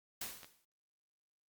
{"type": "noise with exponential decay", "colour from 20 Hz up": "white", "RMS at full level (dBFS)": -39, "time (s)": [0.21, 0.65], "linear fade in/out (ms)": 5, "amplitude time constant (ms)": 94}
{"type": "clicks", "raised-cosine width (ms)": 0.2, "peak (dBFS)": -33, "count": 2, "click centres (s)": [0.432, 0.445]}
{"effects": ["Opus 48 kbps"]}